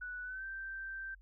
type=tone with pitch glide; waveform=sine; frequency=1480 to 1563.5 Hz; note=F#6 to G6; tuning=0 to -5 cents; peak=-40 dBFS; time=0.01-1.15 s; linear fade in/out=10 ms; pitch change=+95 cents; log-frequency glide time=0.23-0.45 s; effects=added 46 Hz sine -56 dBFS peak until 1.21 s